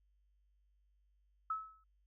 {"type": "tone with exponential decay", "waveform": "sine", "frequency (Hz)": 1297, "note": "E6", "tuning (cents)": -28, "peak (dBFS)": -32, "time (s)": [1.5, 1.84], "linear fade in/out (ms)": 5, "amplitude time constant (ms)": 73, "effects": ["added 50 Hz sine -70 dBFS peak until 2.06 s"]}